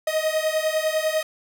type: beating tone pair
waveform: 45% pulse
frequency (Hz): 622.3 / 632.3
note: D#5 / D#5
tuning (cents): 0 / +28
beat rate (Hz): 10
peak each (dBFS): -24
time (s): 0.07-1.23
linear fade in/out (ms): 5
effects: none